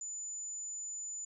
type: tone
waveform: sine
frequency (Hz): 7000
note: A8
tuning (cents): -10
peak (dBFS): -39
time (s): 0.01-1.25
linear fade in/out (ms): 5
effects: none